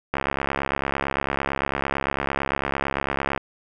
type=click train; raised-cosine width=0.5 ms; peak=-8 dBFS; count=224; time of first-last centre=0.14-3.377 s; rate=68.9 Hz; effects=none